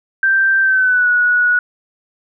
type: tone with pitch glide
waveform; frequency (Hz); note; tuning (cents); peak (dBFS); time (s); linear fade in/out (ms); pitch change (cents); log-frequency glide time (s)
sine; 1568 to 1463; G6 to F#6; 0 to -20; -10; 0.23-1.59; 2; -120; 0.61-1.09
effects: none